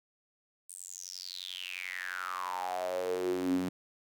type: tone with high-pass filter sweep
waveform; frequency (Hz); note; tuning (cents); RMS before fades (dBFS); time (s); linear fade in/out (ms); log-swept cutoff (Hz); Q
sawtooth; 91.4; F#2; -21; -36; 0.69-3.69; 5; 9300 to 220; 8.9
effects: none